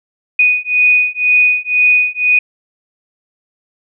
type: beating tone pair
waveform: sine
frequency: 2480 / 2482 Hz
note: D#7 / D#7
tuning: -6 / -5 cents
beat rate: 2 Hz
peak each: -12 dBFS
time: 0.39-2.39 s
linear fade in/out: 5 ms
effects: none